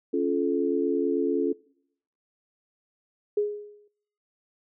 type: chord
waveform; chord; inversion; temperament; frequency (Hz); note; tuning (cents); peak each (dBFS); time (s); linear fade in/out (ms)
sine; Db augmented; none; just; 277.2 / 346.5 / 433.1; Db4 / F4 / A4; 0 / -14 / -27; -27; 0.13-1.53; 10
type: tone with exponential decay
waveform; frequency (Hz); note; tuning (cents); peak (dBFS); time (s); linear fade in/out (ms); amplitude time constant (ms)
sine; 415.3; G#4; 0; -19; 3.37-3.88; 5; 110
effects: noise-tail reverb RT60 0.7 s tail -23 dB re dry